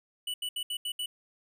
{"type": "tone bursts at uneven times", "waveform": "square", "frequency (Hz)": 2960, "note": "F#7", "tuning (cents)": 0, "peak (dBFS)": -32, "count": 6, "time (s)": [[0.27, 0.34], [0.42, 0.49], [0.56, 0.63], [0.7, 0.77], [0.85, 0.92], [0.99, 1.06]], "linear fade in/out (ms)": 5, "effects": []}